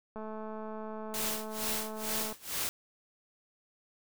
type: click train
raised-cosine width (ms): 1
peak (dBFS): -29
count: 471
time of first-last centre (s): 0.16-2.326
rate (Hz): 217
type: noise with tremolo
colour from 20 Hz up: white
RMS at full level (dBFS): -33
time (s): 1.14-2.69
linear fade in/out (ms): 0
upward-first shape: sine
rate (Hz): 2.2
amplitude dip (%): 95
effects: none